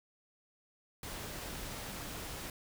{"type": "noise", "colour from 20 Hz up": "pink", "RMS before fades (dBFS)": -43, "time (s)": [1.03, 2.5], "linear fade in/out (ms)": 2, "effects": []}